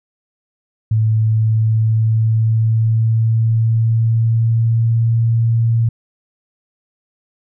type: tone with pitch glide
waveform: sine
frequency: 110 to 114.94 Hz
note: A2 to A#2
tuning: 0 to -24 cents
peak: -11 dBFS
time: 0.91-5.89 s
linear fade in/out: 5 ms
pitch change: +76 cents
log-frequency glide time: 1.17-5.16 s
effects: none